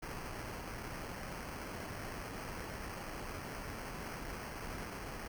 pink noise with sample-and-hold, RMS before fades -44 dBFS, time 0.02-5.28 s, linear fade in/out 10 ms, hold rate 3675 Hz, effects none

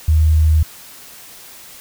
sine tone, 78.2 Hz, D#2, 9 cents sharp, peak -9 dBFS, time 0.08-0.63 s, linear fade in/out 5 ms, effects white hiss -39 dBFS RMS until 1.8 s

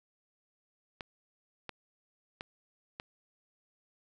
clicks, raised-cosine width 0.3 ms, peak -23 dBFS, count 4, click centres 1.008 / 1.693 / 2.409 / 2.999 s, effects none

